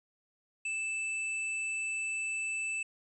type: tone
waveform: square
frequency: 2637 Hz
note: E7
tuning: in tune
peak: -33 dBFS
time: 0.65-2.83 s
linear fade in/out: 5 ms
effects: resampled to 22050 Hz + 11-bit